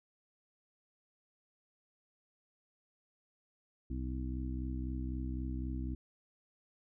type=harmonic tone; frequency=63.9 Hz; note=C2; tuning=40 cents flat; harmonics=1 / 2 / 3 / 4 / 5; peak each=-37 / -44 / -49 / -43 / -46 dBFS; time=3.9-5.95 s; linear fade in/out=5 ms; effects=none